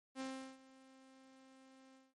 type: tone with ADSR envelope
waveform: sawtooth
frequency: 264.2 Hz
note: C4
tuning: 17 cents sharp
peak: -37 dBFS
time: 0.15-2.14 s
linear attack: 52 ms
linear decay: 370 ms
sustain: -20 dB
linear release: 200 ms
effects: MP3 48 kbps